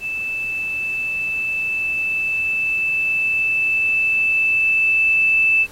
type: tone with level ramp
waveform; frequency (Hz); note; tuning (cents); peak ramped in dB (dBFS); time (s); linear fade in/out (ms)
sine; 2637; E7; 0; -22 to -12; 0-5.67; 50
effects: pink hiss -44 dBFS RMS until 5.71 s + AAC 48 kbps